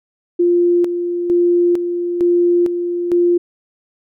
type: tone with tremolo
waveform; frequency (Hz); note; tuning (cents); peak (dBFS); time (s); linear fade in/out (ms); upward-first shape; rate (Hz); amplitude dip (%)
sine; 349.2; F4; 0; -10; 0.39-3.38; 10; square; 1.1; 55
effects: none